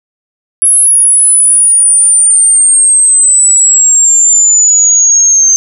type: exponential sweep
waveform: sine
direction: down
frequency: 10820 to 6272 Hz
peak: -3 dBFS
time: 0.62-5.56 s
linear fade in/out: 0 ms
effects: none